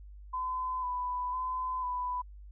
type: tone with vibrato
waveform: sine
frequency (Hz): 1006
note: B5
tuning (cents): +32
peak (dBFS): -31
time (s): 0.33-2.22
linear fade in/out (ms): 10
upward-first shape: square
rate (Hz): 1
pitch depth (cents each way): 20
effects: added 50 Hz sine -46 dBFS peak until 2.51 s

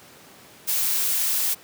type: noise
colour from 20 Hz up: blue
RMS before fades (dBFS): -23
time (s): 0.67-1.55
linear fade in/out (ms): 20
effects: pink hiss -48 dBFS RMS until 1.63 s + high-pass 150 Hz 12 dB/octave

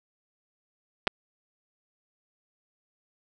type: clicks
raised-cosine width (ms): 0.3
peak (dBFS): -7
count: 2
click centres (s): 1.071 / 1.076
effects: none

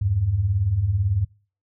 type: beating tone pair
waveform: sine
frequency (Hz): 82.41 / 100.41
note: E2 / G2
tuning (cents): 0 / +42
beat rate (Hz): 18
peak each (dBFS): -26 / -19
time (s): 0.01-1.25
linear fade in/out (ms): 10
effects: noise-tail reverb RT60 0.4 s tail -25 dB re dry

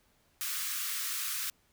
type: high-pass noise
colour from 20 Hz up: white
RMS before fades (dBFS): -35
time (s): 0.41-1.5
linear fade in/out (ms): 0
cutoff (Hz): 1100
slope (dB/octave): 96
effects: pink hiss -69 dBFS RMS until 1.72 s

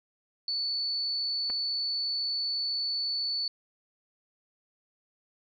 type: tone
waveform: sine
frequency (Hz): 4466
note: C#8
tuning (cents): +12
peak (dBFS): -28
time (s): 0.48-3.48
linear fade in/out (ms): 2
type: clicks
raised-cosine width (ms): 0.5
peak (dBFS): -28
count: 2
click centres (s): 1.498 / 1.502
effects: none

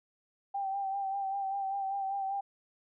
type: tone with vibrato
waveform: sine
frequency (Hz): 784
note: G5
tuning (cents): 0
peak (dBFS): -31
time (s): 0.54-2.41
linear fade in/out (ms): 10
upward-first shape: sine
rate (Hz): 5.1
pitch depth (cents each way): 34
effects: none

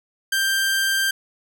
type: tone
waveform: sawtooth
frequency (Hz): 1578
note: G6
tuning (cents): +11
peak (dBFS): -15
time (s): 0.32-1.11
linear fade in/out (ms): 5
effects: none

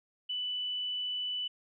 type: tone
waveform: sine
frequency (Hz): 2982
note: F#7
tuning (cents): +13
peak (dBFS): -32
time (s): 0.29-1.48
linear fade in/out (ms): 10
effects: none

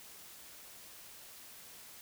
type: silence
effects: white hiss -53 dBFS RMS until 2.01 s

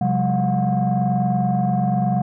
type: tone cluster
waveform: sine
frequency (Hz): 132.5 / 181.2 / 202 / 722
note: C3 / F#3 / G#3 / F#5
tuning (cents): +22 / -36 / -48 / -43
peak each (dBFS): -21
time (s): 0.01-2.22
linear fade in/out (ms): 5
effects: tanh soft clip ceiling -11 dBFS

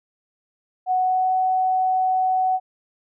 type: tone with pitch glide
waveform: sine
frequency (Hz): 740 to 747.7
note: F#5 to F#5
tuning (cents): 0 to +18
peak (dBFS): -17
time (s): 0.86-2.6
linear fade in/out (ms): 50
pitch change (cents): +18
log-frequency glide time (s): 0.96-1.35
effects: none

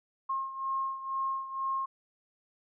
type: beating tone pair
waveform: sine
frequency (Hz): 1072 / 1074.1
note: C6 / C6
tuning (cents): +42 / +45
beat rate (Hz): 2.1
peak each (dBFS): -32 / -37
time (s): 0.29-1.86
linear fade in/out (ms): 10
effects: none

